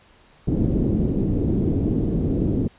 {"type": "low-pass noise", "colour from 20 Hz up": "white", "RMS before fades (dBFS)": -21, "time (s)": [0.47, 2.68], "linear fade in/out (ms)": 10, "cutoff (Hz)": 330, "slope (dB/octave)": 24, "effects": ["pink hiss -54 dBFS RMS until 2.78 s", "resampled to 8000 Hz"]}